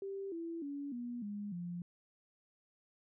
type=tone with pitch steps; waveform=sine; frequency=392 / 333.5 / 283.7 / 241.3 / 205.3 / 174.62 Hz; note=G4 / E4 / C#4 / B3 / G#3 / F3; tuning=0 / +20 / +40 / -40 / -20 / 0 cents; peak=-39 dBFS; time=0.02-1.82 s; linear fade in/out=2 ms; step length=300 ms; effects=none